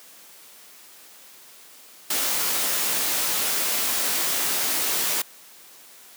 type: noise with comb filter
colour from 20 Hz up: white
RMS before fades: -24 dBFS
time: 2.1-5.22 s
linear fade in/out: 5 ms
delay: 18 ms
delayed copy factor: +0.55
effects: white hiss -48 dBFS RMS until 6.16 s + high-pass 200 Hz 12 dB/octave